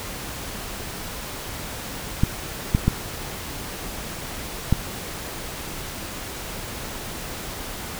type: clicks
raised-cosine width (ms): 5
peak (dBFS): -4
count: 4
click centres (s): 2.235 / 2.749 / 2.88 / 4.726
effects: pink hiss -33 dBFS RMS until 7.99 s